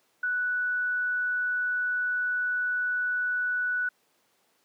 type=tone; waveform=sine; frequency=1480 Hz; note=F#6; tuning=in tune; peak=-25 dBFS; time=0.23-3.89 s; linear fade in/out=5 ms; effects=pink hiss -68 dBFS RMS until 4.64 s + high-pass 300 Hz 12 dB/octave